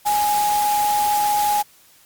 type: tone in noise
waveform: sine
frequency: 830.6 Hz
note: G#5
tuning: in tune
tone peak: -16 dBFS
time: 0.05-1.63 s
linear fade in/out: 20 ms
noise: white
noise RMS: -27 dBFS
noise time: 0.05-1.63 s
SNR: +8 dB
effects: white hiss -52 dBFS RMS until 2.05 s + MP3 96 kbps